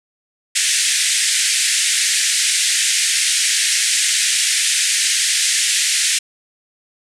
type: band-pass noise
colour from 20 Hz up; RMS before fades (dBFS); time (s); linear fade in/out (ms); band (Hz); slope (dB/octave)
white; -17; 0.55-6.19; 10; 1700 to 9600; 48
effects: none